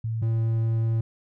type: tone pair in turn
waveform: sine / triangle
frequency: 112.6 / 113.17 Hz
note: A2 / A2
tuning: +40 / +49 cents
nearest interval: unison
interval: 9 cents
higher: second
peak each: -25 / -19 dBFS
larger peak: second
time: 0.04-0.22 / 0.22-1.01 s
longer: second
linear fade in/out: 5 ms
effects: none